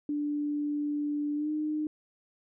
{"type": "tone with pitch glide", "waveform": "sine", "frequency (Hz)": [293.7, 304.9], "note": ["D4", "D#4"], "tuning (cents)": [0, -35], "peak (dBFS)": -28, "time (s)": [0.09, 1.87], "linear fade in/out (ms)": 2, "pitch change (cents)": 65, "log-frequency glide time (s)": [1.35, 1.5], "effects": []}